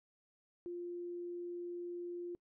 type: tone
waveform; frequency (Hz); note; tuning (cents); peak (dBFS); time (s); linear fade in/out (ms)
sine; 349.7; F4; +2; -40; 0.66-2.35; 0
effects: noise-tail reverb RT60 0.1 s tail -25 dB re dry